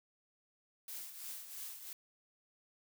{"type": "noise with tremolo", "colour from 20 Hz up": "blue", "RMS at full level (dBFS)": -44, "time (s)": [0.88, 1.93], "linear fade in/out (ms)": 2, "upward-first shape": "triangle", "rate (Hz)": 3, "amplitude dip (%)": 65, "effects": []}